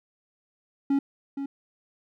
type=tone with echo; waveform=triangle; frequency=277.2 Hz; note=C#4; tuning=in tune; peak=-18 dBFS; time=0.9-0.99 s; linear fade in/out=5 ms; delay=470 ms; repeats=1; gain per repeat=-9 dB; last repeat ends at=1.46 s; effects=none